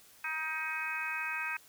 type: harmonic tone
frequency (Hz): 315.4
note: D#4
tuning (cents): +24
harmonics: 3 / 4 / 5 / 6 / 7 / 8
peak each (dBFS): -43 / -43 / -38 / -44 / -43 / -37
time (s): 0.24-1.57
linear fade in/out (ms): 5
effects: white hiss -59 dBFS RMS until 1.68 s